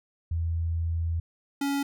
sine / square tone pair in turn, 83 / 280.3 Hz, E2 / C#4, +12 / +19 cents, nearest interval octave + major sixth, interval 2107 cents, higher second, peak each -25 / -26 dBFS, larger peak first, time 0.31-1.2 / 1.61-1.83 s, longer first, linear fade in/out 5 ms, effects none

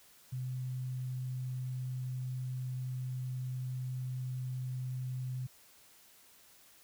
sine tone, 127.8 Hz, C3, 40 cents flat, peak -35 dBFS, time 0.32-5.47 s, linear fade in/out 10 ms, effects white hiss -61 dBFS RMS until 6.83 s

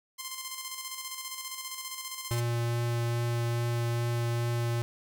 5% pulse tone with tremolo, 1046.5 Hz, C6, in tune, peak -23 dBFS, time 0.18-2.41 s, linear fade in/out 20 ms, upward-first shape square, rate 15 Hz, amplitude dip 45%
square tone with vibrato, 118.3 Hz, A#2, 26 cents sharp, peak -28 dBFS, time 2.31-4.82 s, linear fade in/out 0 ms, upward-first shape triangle, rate 2.4 Hz, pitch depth 9 cents each way
effects none

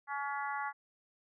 harmonic tone, 282.5 Hz, C#4, 33 cents sharp, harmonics 3 / 4 / 5 / 6 / 7, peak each -38 / -40 / -42 / -44 / -45 dBFS, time 0.07-0.73 s, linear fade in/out 50 ms, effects none

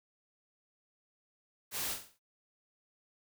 white noise with echo, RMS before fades -37 dBFS, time 1.71-1.97 s, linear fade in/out 50 ms, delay 45 ms, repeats 5, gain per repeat -7 dB, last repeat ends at 2.195 s, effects none

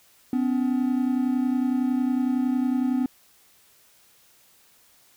triangle tone pair together, 252.4 / 283.3 Hz, B3 / C#4, +38 / +38 cents, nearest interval major second, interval 200 cents, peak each -20 / -25 dBFS, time 0.33-3.06 s, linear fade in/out 2 ms, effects white hiss -58 dBFS RMS until 5.16 s

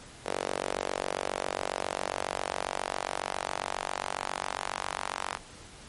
sawtooth tone with high-pass filter sweep, 47.35 Hz, F#1, 41 cents sharp, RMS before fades -34 dBFS, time 0.25-5.38 s, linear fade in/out 20 ms, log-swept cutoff 510 to 940 Hz, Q 1.8, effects pink hiss -49 dBFS RMS until 5.88 s + MP3 48 kbps

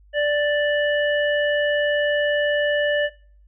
harmonic tone, 587.3 Hz, D5, in tune, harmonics 1 / 3 / 5, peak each -19 / -23 / -30 dBFS, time 0.13-3.1 s, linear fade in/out 50 ms, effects noise-tail reverb RT60 0.5 s tail -22 dB re dry + added 50 Hz sine -49 dBFS peak until 3.47 s

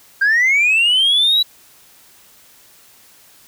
sine linear sweep, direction up, 1568 to 3951 Hz, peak -9 dBFS, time 0.21-1.43 s, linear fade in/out 10 ms, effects tanh soft clip ceiling -9 dBFS + white hiss -48 dBFS RMS until 3.47 s

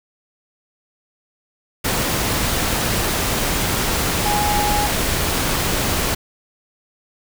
sine tone in noise, 830 Hz, G#5, 1 cent flat, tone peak -19 dBFS, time 4.25-4.87 s, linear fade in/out 10 ms, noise pink, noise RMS -20 dBFS, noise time 1.84-6.15 s, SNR -2 dB, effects none

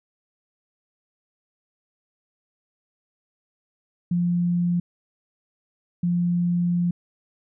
sine tone pair in turn, 174.61 / 174.61 Hz, F3 / F3, 0 / 0 cents, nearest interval unison, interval 0 cents, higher neither, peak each -19 dBFS, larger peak neither, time 4.11-4.8 / 6.03-6.91 s, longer second, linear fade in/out 5 ms, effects none

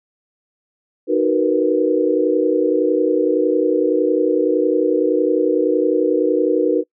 sine chord, B major seventh, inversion first, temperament just, 308.7 / 370.4 / 463 / 493.9 Hz, D#4 / F#4 / A#4 / B4, -14 / +2 / -12 / 0 cents, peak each -19 dBFS, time 1.07-6.84 s, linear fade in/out 50 ms, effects noise-tail reverb RT60 0.1 s tail -26 dB re dry

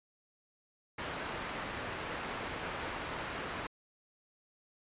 white low-pass noise, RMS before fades -40 dBFS, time 0.98-3.67 s, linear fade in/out 5 ms, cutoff 1800 Hz, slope 12 dB/octave, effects resampled to 8000 Hz

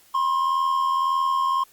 triangle tone pair together, 987 / 1068.8 Hz, B5 / C6, -1 / +36 cents, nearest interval minor second, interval 137 cents, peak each -27 / -18 dBFS, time 0.14-1.64 s, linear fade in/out 10 ms, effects white hiss -55 dBFS RMS until 1.72 s + Opus 48 kbps

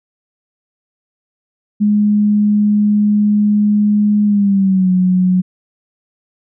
sine tone with pitch glide, 208.3 to 183.44 Hz, G#3 to F#3, +5 to -15 cents, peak -9 dBFS, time 1.8-5.42 s, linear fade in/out 20 ms, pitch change -220 cents, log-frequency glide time 4.25-4.91 s, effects none

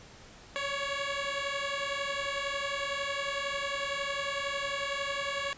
10% pulse beating tone pair, 554.4 / 565.4 Hz, C#5 / C#5, 0 / +34 cents, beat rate 11 Hz, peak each -26 dBFS, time 0.56-5.53 s, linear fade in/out 0 ms, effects pink hiss -52 dBFS RMS until 5.57 s + resampled to 16000 Hz

